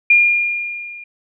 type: tone with level ramp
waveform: sine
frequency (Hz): 2413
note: D7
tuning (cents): +46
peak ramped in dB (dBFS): -6 to -32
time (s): 0.1-1.04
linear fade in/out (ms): 5
effects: none